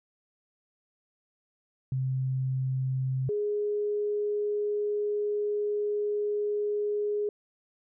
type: tone pair in turn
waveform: sine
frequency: 130.9 / 415.6 Hz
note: C3 / G#4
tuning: +1 / +1 cents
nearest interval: octave + minor sixth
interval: 2000 cents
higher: second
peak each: -26 dBFS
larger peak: neither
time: 1.92-3.29 / 3.29-7.29 s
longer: second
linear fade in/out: 2 ms
effects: none